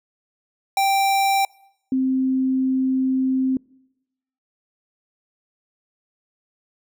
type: tone pair in turn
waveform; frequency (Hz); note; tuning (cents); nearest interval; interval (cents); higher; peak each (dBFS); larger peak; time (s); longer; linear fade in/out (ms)
square / sine; 784 / 261.6; G5 / C4; 0 / 0; octave + perfect fifth; 1900; first; -17; neither; 0.77-1.45 / 1.92-3.57; second; 2
effects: noise-tail reverb RT60 0.9 s tail -26 dB re dry